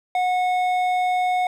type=tone with hard clipping; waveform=sine; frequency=730 Hz; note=F#5; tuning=24 cents flat; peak=-20 dBFS; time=0.15-1.47 s; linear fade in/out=2 ms; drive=8 dB; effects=none